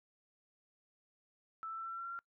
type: tone with pitch steps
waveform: sine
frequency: 1318.5 / 1326.9 / 1335.4 / 1343.9 / 1352.4 / 1361.1 / 1369.7 / 1378.5 Hz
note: E6 / E6 / E6 / E6 / E6 / F6 / F6 / F6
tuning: 0 / +11 / +22 / +33 / +44 / -45 / -34 / -23 cents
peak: -40 dBFS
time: 1.63-2.19 s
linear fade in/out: 0 ms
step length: 70 ms
effects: noise-tail reverb RT60 0.1 s tail -24 dB re dry